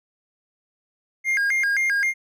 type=tone with vibrato; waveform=triangle; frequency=1854 Hz; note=A#6; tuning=10 cents flat; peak=-17 dBFS; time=1.24-2.14 s; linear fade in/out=50 ms; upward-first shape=square; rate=3.8 Hz; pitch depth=230 cents each way; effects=none